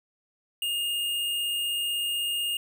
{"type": "tone", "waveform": "square", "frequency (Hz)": 2834, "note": "F7", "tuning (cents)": 25, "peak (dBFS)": -27, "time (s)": [0.62, 2.57], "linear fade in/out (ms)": 2, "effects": []}